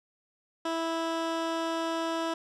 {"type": "tone with low-pass filter", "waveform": "15% pulse", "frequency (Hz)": 328.6, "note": "E4", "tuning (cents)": -5, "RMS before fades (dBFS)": -31, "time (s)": [0.65, 2.34], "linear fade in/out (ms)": 5, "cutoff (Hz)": 6900, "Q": 0.54, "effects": []}